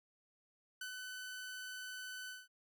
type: tone with ADSR envelope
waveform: sawtooth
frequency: 1506 Hz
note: F#6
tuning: 30 cents sharp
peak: -38 dBFS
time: 0.81-2.48 s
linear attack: 4 ms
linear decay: 86 ms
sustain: -3 dB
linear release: 190 ms
effects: none